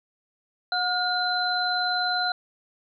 sine tone cluster, 726 / 1429 / 4060 Hz, F#5 / F6 / B7, -33 / +39 / +47 cents, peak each -27 dBFS, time 0.72-2.32 s, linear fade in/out 2 ms, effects none

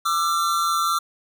square tone pair together, 1186 / 1350.4 Hz, D6 / E6, +17 / +41 cents, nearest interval major second, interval 224 cents, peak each -23 dBFS, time 0.05-0.99 s, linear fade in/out 10 ms, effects none

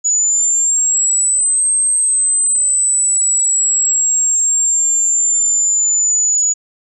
sine exponential two-way sweep, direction up then down, 6860 to 8372 to 6860 Hz, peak -11 dBFS, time 0.04-6.54 s, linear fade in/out 20 ms, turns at 1.71 s, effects none

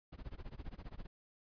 brown noise with tremolo, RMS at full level -44 dBFS, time 0.12-1.07 s, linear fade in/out 10 ms, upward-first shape sine, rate 15 Hz, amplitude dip 95%, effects resampled to 11025 Hz

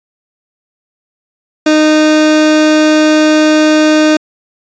30% pulse tone, 308 Hz, D#4, 17 cents flat, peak -3 dBFS, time 1.66-4.17 s, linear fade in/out 5 ms, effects resampled to 16000 Hz

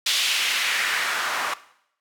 white noise with band-pass filter sweep, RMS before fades -24 dBFS, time 0.06-1.54 s, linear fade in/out 5 ms, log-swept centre 3500 to 1100 Hz, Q 1.7, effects noise-tail reverb RT60 0.7 s tail -17 dB re dry

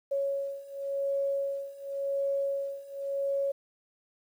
sine beating tone pair, 554 / 554.91 Hz, C#5 / C#5, -1 / +2 cents, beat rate 0.91 Hz, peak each -33 / -31 dBFS, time 0.11-3.52 s, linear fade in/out 10 ms, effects 10-bit

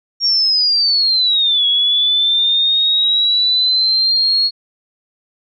sine linear two-way sweep, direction down then up, 5588 to 3336 to 4330 Hz, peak -11 dBFS, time 0.2-4.51 s, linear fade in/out 50 ms, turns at 1.66 s, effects none

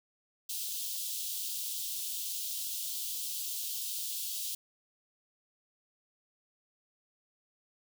white high-pass noise, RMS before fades -37 dBFS, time 0.49-4.55 s, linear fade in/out 5 ms, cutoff 3000 Hz, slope 48 dB/octave, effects none

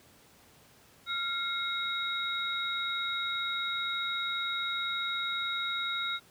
sine tone cluster, 1386 / 2151 / 3792 Hz, F6 / C7 / A#7, -14 / +47 / +29 cents, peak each -34 / -39 / -33 dBFS, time 1.06-6.2 s, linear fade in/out 50 ms, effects pink hiss -59 dBFS RMS until 6.3 s + high-pass 80 Hz 12 dB/octave

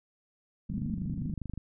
pink band-pass noise, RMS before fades -35 dBFS, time 0.69-1.34 s, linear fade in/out 5 ms, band 130 to 240 Hz, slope 48 dB/octave
click train, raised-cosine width 5 ms, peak -25 dBFS, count 23, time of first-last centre 0.7-1.576 s, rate 25.1 Hz
effects none

